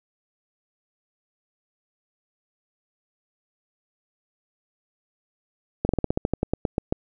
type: slowing click train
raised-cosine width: 2 ms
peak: -8 dBFS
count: 14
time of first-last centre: 5.85-6.925 s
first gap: 41 ms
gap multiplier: 1.11
effects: none